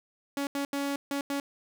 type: tone bursts at uneven times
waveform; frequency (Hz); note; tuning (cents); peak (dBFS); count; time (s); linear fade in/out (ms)
sawtooth; 280.8; C#4; +22; -25; 5; 0.37-0.47 / 0.55-0.65 / 0.73-0.96 / 1.11-1.21 / 1.3-1.4; 2
effects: none